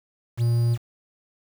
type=tone with quantisation; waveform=triangle; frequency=118 Hz; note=A#2; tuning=22 cents sharp; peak=-16 dBFS; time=0.37-0.78 s; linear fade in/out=50 ms; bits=7; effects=none